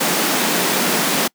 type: high-pass noise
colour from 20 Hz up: pink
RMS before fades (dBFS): -18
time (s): 0-1.28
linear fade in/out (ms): 10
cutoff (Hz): 170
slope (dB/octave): 48
effects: noise-tail reverb RT60 0.1 s tail -26 dB re dry